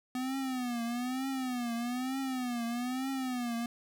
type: tone with vibrato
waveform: square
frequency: 250.3 Hz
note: B3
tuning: 23 cents sharp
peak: -33 dBFS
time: 0.15-3.66 s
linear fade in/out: 2 ms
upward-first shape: triangle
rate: 1.1 Hz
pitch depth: 140 cents each way
effects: 11-bit

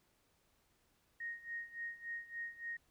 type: tone with tremolo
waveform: sine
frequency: 1864.7 Hz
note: A#6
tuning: in tune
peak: -39 dBFS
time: 1.2-2.77 s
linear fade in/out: 5 ms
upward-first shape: sine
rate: 3.5 Hz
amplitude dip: 85%
effects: pink hiss -75 dBFS RMS until 2.9 s

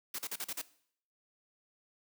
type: noise bursts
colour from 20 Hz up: white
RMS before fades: -38 dBFS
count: 6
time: 0.14-0.616 s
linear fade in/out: 5 ms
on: 46 ms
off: 40 ms
effects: noise-tail reverb RT60 0.6 s tail -18 dB re dry + high-pass 200 Hz 12 dB/octave

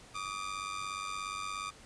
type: ring-modulated tone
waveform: sawtooth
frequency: 1198 Hz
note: D6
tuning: 34 cents sharp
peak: -30 dBFS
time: 0.14-1.71 s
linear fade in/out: 20 ms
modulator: 48.5 Hz
effects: pink hiss -55 dBFS RMS until 1.85 s + resampled to 22050 Hz

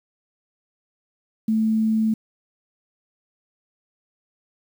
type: tone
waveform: sine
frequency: 220 Hz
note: A3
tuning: in tune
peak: -17 dBFS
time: 1.48-2.14 s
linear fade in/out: 5 ms
effects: 8-bit

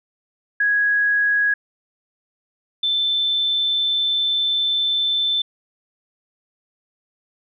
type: tone pair in turn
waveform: sine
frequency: 1661.2 / 3535 Hz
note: G#6 / A7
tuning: 0 / +7 cents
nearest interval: octave + minor second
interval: 1307 cents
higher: second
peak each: -15 / -17 dBFS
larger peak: first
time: 0.6-1.54 / 2.83-5.42 s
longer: second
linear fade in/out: 5 ms
effects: none

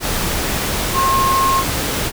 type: tone in noise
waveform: sine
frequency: 1072 Hz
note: C6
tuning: 42 cents sharp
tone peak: -13 dBFS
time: 0.93-1.64 s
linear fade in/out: 50 ms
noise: pink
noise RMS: -20 dBFS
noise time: 0-2.12 s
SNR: +4 dB
effects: none

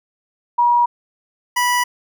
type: tone pair in turn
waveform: sine / 25% pulse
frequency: 959 / 980.3 Hz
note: A#5 / B5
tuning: +49 / -13 cents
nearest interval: unison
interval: 38 cents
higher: second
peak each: -11 dBFS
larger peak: neither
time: 0.58-0.86 / 1.56-1.84 s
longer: neither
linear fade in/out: 10 ms
effects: none

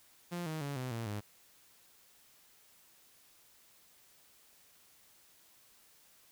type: tone with pitch steps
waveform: sawtooth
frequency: 174.61 / 157.37 / 141.83 / 127.82 / 115.2 / 103.82 Hz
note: F3 / D#3 / C#3 / C3 / A#2 / G#2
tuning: 0 / +20 / +40 / -40 / -20 / 0 cents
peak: -33 dBFS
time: 0.31-1.21 s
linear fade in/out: 20 ms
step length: 150 ms
effects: white hiss -64 dBFS RMS until 6.31 s

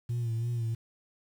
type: tone with vibrato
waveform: sine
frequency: 116.7 Hz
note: A#2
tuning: 2 cents sharp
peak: -26 dBFS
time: 0.09-0.75 s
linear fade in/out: 10 ms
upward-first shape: sine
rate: 3 Hz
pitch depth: 54 cents each way
effects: tanh soft clip ceiling -27 dBFS + 9-bit

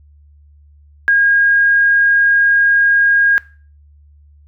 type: tone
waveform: sine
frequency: 1628 Hz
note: G#6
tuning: 35 cents flat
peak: -8 dBFS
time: 1.08-3.38 s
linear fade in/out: 0 ms
effects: noise-tail reverb RT60 0.4 s tail -20 dB re dry + added 73 Hz sine -43 dBFS peak until 4.47 s

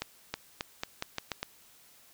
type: accelerating click train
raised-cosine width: 0.2 ms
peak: -15 dBFS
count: 8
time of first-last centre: 0.02-1.43 s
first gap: 320 ms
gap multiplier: 0.84
effects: white hiss -59 dBFS RMS until 2.13 s

